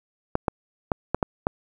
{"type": "clicks", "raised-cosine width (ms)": 1, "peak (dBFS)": -7, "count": 6, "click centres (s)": [0.354, 0.482, 0.918, 1.146, 1.228, 1.469], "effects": ["8-bit"]}